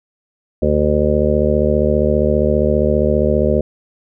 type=harmonic tone; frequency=75 Hz; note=D2; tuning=37 cents sharp; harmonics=1 / 2 / 3 / 5 / 6 / 7 / 8; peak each=-19 / -22 / -19 / -19 / -21 / -19 / -20 dBFS; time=0.62-3.61 s; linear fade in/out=5 ms; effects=none